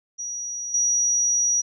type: tone with level steps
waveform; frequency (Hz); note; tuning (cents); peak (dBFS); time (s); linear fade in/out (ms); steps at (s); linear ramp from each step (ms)
sine; 5790; F#8; -38; -28 / -18; 0.18-1.62; 20; 0.74; 2
effects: none